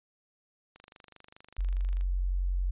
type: click train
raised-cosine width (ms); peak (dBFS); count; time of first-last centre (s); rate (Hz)
0.2; -33; 32; 0.76-2.01; 24.8
type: tone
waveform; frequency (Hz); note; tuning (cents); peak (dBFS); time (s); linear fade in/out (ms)
sine; 45.53; F#1; -27; -26; 1.58-2.71; 10
effects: resampled to 8000 Hz